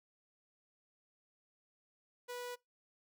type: tone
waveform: sawtooth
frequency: 490 Hz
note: B4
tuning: 14 cents flat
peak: -38 dBFS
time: 2.28-2.56 s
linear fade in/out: 20 ms
effects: noise-tail reverb RT60 0.2 s tail -23 dB re dry